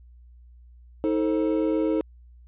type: chord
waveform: triangle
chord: A diminished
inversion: second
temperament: just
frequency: 316.8 / 440 / 528 Hz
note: Eb4 / A4 / C5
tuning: +31 / 0 / +16 cents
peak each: -21 / -25 / -27 dBFS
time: 1.04-2.01 s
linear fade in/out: 0 ms
effects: added 60 Hz sine -47 dBFS peak until 2.47 s + resampled to 8000 Hz

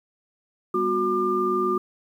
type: tone cluster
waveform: sine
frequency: 200.2 / 247.7 / 365.4 / 1198 Hz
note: G3 / B3 / F#4 / D6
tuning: +37 / +5 / -22 / +34 cents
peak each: -32 / -32 / -23 / -24 dBFS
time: 0.74-1.78 s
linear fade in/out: 5 ms
effects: 9-bit

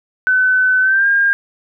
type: tone with pitch glide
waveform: sine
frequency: 1512 to 1611.2 Hz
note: F#6 to G6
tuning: +37 to +47 cents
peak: -10 dBFS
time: 0.27-1.33 s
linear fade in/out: 0 ms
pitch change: +110 cents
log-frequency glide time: 0.81-1.07 s
effects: none

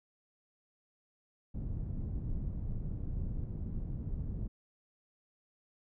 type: low-pass noise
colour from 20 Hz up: pink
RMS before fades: -37 dBFS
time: 1.54-4.48 s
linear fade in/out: 10 ms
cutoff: 160 Hz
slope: 12 dB/octave
effects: none

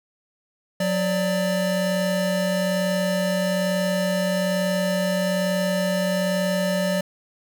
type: tone pair together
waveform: square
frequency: 182.29 / 588 Hz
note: F#3 / D5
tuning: -26 / +2 cents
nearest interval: octave + minor sixth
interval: 2028 cents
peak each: -24 dBFS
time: 0.8-7.01 s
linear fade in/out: 5 ms
effects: none

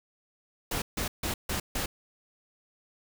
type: noise bursts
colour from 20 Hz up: pink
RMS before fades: -31 dBFS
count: 5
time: 0.71-1.86 s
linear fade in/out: 5 ms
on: 110 ms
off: 150 ms
effects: none

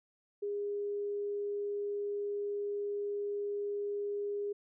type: tone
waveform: sine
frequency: 408.3 Hz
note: G#4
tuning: 29 cents flat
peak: -33 dBFS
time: 0.42-4.53 s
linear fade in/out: 10 ms
effects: none

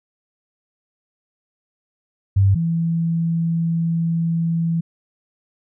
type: tone pair in turn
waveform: sine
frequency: 98 / 166.15 Hz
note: G2 / E3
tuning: 0 / +14 cents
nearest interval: major sixth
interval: 914 cents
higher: second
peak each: -11 / -17 dBFS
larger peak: first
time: 2.36-2.55 / 2.55-4.81 s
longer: second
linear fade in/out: 10 ms
effects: none

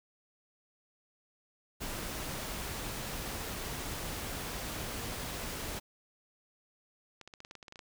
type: noise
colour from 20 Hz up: pink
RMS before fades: -39 dBFS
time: 1.8-5.8 s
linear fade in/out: 20 ms
type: clicks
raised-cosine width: 0.2 ms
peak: -31 dBFS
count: 12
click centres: 7.213 / 7.276 / 7.338 / 7.404 / 7.449 / 7.511 / 7.553 / 7.628 / 7.682 / 7.724 / 7.758 / 7.792 s
effects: none

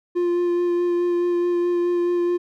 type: tone with vibrato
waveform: triangle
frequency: 350 Hz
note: F4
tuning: 4 cents sharp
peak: -16 dBFS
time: 0.15-2.38 s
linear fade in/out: 20 ms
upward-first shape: sine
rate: 4.7 Hz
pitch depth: 12 cents each way
effects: none

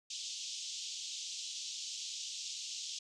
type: band-pass noise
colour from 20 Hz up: white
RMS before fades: -43 dBFS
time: 0.1-2.99 s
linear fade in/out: 5 ms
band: 2900 to 7100 Hz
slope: 48 dB/octave
effects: none

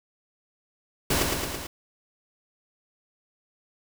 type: noise with echo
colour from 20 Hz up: pink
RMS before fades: -24 dBFS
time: 1.1-1.23 s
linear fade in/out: 5 ms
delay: 110 ms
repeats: 4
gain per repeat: -3 dB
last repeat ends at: 1.67 s
effects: none

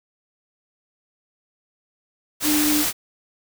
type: tone in noise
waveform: sine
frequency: 300 Hz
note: D4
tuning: 37 cents sharp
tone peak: -19 dBFS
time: 2.43-2.85 s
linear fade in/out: 50 ms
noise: white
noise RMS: -22 dBFS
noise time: 2.4-2.93 s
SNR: 0 dB
effects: none

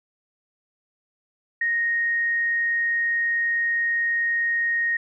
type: tone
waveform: sine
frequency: 1864.7 Hz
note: A#6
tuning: in tune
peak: -20 dBFS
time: 1.61-4.97 s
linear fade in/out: 5 ms
effects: none

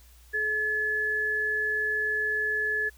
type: tone pair together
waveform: sine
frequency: 428.4 / 1713.6 Hz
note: A4 / A6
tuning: -46 / -46 cents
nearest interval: 2 octaves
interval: 2400 cents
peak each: -35 / -25 dBFS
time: 0.33-2.9 s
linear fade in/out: 20 ms
effects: added 60 Hz sine -52 dBFS peak until 2.97 s + white hiss -59 dBFS RMS until 2.97 s

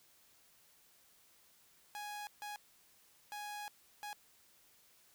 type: tone bursts at uneven times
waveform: sawtooth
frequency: 830.6 Hz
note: G#5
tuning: in tune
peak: -39 dBFS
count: 4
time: 1.95-2.27 / 2.42-2.56 / 3.32-3.68 / 4.03-4.13 s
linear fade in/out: 0 ms
effects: white hiss -67 dBFS RMS until 5.14 s

